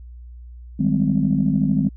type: chord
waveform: sine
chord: Ab major seventh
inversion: second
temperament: just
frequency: 155.74 / 194.67 / 207.7 / 259.6 Hz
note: Eb3 / G3 / Ab3 / C4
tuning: +2 / -12 / 0 / -13 cents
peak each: -21 dBFS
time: 0.79-1.89 s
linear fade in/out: 10 ms
effects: tanh soft clip ceiling -6 dBFS + added 60 Hz sine -36 dBFS peak until 1.96 s